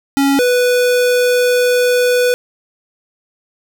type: tone pair in turn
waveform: square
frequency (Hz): 277.2 / 493.9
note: C#4 / B4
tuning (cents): 0 / 0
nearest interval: minor seventh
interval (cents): 1000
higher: second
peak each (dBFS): -11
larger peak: neither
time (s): 0.17-0.39 / 0.39-2.34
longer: second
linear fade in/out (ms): 0
effects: none